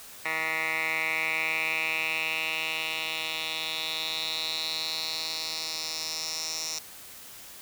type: tone with band-pass filter sweep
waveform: 10% pulse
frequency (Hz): 159.2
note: D#3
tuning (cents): +40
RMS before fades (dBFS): -31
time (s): 0.25-6.79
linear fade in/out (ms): 5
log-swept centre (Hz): 1900 to 5800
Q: 4.6
effects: white hiss -46 dBFS RMS until 7.61 s